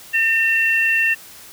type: tone pair together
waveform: sine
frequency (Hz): 1812 / 2715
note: A#6 / F7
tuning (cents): -50 / -50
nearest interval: perfect fifth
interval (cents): 700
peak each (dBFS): -17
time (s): 0.13-1.15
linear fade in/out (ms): 20
effects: white hiss -41 dBFS RMS until 1.52 s